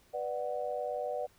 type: chord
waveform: sine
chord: B minor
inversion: none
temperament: just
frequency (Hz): 493.9 / 592.7 / 740.8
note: B4 / D5 / F#5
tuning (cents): 0 / +16 / +2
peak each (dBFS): -37 / -36 / -38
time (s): 0.13-1.27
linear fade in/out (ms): 20
effects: pink hiss -65 dBFS RMS until 1.38 s